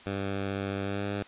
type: tone with pitch glide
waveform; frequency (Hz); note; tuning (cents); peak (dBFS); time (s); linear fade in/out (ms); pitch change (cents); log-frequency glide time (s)
10% pulse; 98.4 to 100.99; G2 to G#2; +7 to -48; -22; 0.06-1.23; 5; +45; 0.82-1.04
effects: white hiss -51 dBFS RMS until 1.27 s + resampled to 8000 Hz